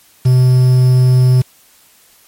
triangle tone with quantisation, 127.2 Hz, C3, 48 cents flat, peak -4 dBFS, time 0.25-1.42 s, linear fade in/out 10 ms, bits 5, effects white hiss -48 dBFS RMS until 2.27 s + MP3 64 kbps

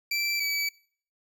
25% pulse tone pair in turn, 2336 / 2292 Hz, D7 / D7, -10 / -43 cents, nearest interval unison, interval 33 cents, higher first, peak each -22 dBFS, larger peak neither, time 0.11-0.4 / 0.4-0.69 s, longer neither, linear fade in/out 5 ms, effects noise-tail reverb RT60 0.5 s tail -22 dB re dry

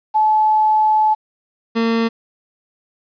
sine / 30% pulse tone pair in turn, 862 / 228.3 Hz, A5 / A#3, -36 / -36 cents, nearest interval octave + major seventh, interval 2300 cents, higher first, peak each -11 / -12 dBFS, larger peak first, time 0.14-1.15 / 1.75-2.09 s, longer first, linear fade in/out 20 ms, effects resampled to 11025 Hz + 8-bit

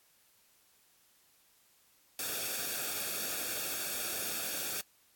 white noise with comb filter, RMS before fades -36 dBFS, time 2.19-4.81 s, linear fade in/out 2 ms, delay 0.99 ms, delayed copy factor -0.65, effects white hiss -67 dBFS RMS until 5.15 s + AAC 64 kbps

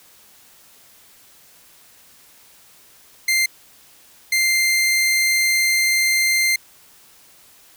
sawtooth tone bursts at uneven times, 2093 Hz, C7, in tune, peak -12 dBFS, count 2, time 3.28-3.46 / 4.32-6.56 s, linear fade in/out 5 ms, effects white hiss -50 dBFS RMS until 7.76 s

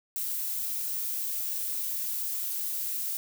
violet noise, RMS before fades -32 dBFS, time 0.16-3.17 s, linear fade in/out 0 ms, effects none

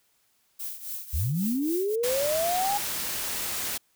violet noise with tremolo, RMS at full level -33 dBFS, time 0.59-1.96 s, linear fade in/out 10 ms, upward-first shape triangle, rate 3.7 Hz, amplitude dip 80%
sine linear sweep, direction up, 58.7 to 829 Hz, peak -24 dBFS, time 1.13-2.78 s, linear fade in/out 10 ms
white noise, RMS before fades -31 dBFS, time 2.03-3.78 s, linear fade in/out 10 ms
effects white hiss -68 dBFS RMS until 3.95 s

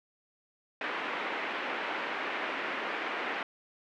white band-pass noise, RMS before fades -35 dBFS, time 0.81-3.43 s, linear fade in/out 2 ms, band 260 to 2400 Hz, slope 24 dB/octave, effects none

